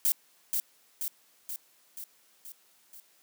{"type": "noise with echo", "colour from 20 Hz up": "violet", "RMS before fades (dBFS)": -25, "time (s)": [0.05, 0.12], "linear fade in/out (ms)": 0, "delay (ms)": 480, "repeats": 6, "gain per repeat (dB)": -4, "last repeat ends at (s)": 3, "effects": ["white hiss -64 dBFS RMS until 3.22 s", "high-pass 200 Hz 12 dB/octave"]}